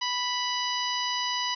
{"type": "harmonic tone", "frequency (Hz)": 987, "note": "B5", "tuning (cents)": -1, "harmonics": [1, 2, 3, 4, 5, 6], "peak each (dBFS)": [-31, -35, -32, -37, -33, -40], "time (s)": [0.01, 1.55], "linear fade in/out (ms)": 10, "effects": []}